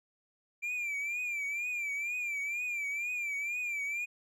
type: tone with vibrato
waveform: triangle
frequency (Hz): 2365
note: D7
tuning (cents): +12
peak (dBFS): -31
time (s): 0.62-4.06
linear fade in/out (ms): 20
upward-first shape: triangle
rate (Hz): 2.1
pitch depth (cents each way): 100
effects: none